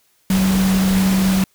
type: tone in noise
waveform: sine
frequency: 190.1 Hz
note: F#3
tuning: 47 cents sharp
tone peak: -13 dBFS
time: 0.3-1.44 s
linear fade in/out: 2 ms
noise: pink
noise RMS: -24 dBFS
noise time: 0.3-1.44 s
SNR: +8 dB
effects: white hiss -60 dBFS RMS until 1.54 s